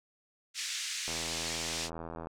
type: band-pass noise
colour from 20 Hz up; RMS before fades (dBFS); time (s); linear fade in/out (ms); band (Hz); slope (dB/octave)
white; -37; 0.54-1.9; 50; 1800 to 7200; 24
type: click train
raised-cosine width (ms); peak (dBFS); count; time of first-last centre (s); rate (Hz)
1; -27; 99; 1.08-2.271; 82.3
effects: none